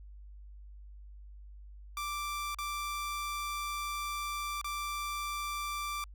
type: tone with dropouts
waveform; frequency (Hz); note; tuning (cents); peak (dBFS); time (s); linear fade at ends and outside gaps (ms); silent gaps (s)
sawtooth; 1174.7; D6; 0; -31; 1.97-6.04; 1; 2.546-2.586 / 4.614-4.644
effects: added 50 Hz sine -47 dBFS peak until 6.14 s